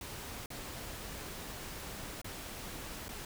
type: noise with dropouts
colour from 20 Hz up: pink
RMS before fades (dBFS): -44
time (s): 0.01-3.25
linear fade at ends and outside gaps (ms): 2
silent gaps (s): 0.46-0.503 / 2.216-2.244 / 3.083-3.09
effects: none